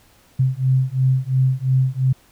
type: beating tone pair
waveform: sine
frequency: 129.4 / 132.3 Hz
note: C3 / C3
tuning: -19 / +20 cents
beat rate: 2.9 Hz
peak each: -18 dBFS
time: 0.39-2.13 s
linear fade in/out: 10 ms
effects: pink hiss -54 dBFS RMS until 2.31 s